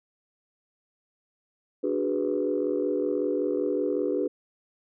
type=chord; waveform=sine; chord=G# half-diminished seventh; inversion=second; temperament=equal; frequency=293.7 / 370 / 415.3 / 493.9 Hz; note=D4 / F#4 / G#4 / B4; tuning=0 / 0 / 0 / 0 cents; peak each=-29 dBFS; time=1.83-4.28 s; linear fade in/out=10 ms; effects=tanh soft clip ceiling -15 dBFS